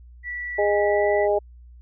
sine tone with pitch glide, 1955 to 1970.9 Hz, B6 to B6, -18 to -4 cents, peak -28 dBFS, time 0.23-1.28 s, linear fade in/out 50 ms, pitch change +14 cents, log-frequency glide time 0.87-1.08 s
harmonic tone, 205.4 Hz, G#3, 19 cents flat, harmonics 2 / 3 / 4, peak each -21 / -21 / -26 dBFS, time 0.58-1.39 s, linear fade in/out 10 ms
effects added 60 Hz sine -43 dBFS peak until 1.81 s

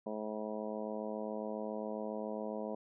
harmonic tone, 107.3 Hz, A2, 43 cents flat, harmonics 2 / 3 / 4 / 5 / 6 / 7 / 8 / 9, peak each -42 / -48 / -44 / -43 / -44 / -50 / -56 / -50 dBFS, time 0.06-2.75 s, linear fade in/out 5 ms, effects none

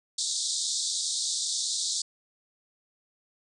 pink band-pass noise, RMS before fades -30 dBFS, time 0.18-2.02 s, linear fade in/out 5 ms, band 3600 to 8900 Hz, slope 96 dB/octave, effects none

